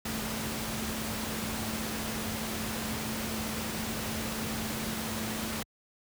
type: tone in noise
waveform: sine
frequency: 220 Hz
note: A3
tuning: in tune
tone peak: -37 dBFS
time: 0.05-5.63 s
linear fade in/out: 5 ms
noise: pink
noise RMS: -35 dBFS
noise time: 0.05-5.63 s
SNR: -5 dB
effects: high-pass 60 Hz 12 dB/octave